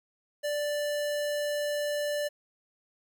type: tone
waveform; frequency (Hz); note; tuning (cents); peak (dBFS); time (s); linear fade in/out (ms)
square; 587.3; D5; 0; -29; 0.43-2.29; 20
effects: 11-bit